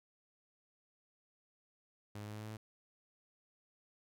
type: tone with pitch steps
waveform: sawtooth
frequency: 103.83 / 104.73 / 105.64 / 106.56 / 107.49 / 108.43 / 109.37 Hz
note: G#2 / G#2 / G#2 / G#2 / A2 / A2 / A2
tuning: 0 / +15 / +30 / +45 / -40 / -25 / -10 cents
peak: -40 dBFS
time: 2.15-2.57 s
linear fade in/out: 5 ms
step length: 60 ms
effects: none